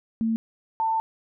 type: tone pair in turn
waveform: sine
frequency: 225 / 892.8 Hz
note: A3 / A5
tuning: +39 / +25 cents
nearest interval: 2 octaves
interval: 2386 cents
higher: second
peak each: -21 dBFS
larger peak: neither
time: 0.21-0.36 / 0.8-1 s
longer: second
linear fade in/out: 0 ms
effects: none